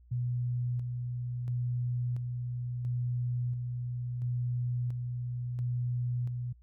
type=tone with tremolo; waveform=sine; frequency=122.5 Hz; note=B2; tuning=14 cents flat; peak=-29 dBFS; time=0.11-6.53 s; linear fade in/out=10 ms; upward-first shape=square; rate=0.73 Hz; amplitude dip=35%; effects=noise-tail reverb RT60 0.1 s tail -26 dB re dry + added 60 Hz sine -55 dBFS peak until 6.62 s